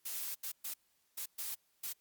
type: noise bursts at uneven times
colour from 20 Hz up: blue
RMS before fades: -40 dBFS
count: 6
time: 0.05-0.35 / 0.43-0.52 / 0.64-0.74 / 1.17-1.26 / 1.38-1.55 / 1.83-1.93 s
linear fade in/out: 10 ms
effects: white hiss -75 dBFS RMS until 2 s + Opus 48 kbps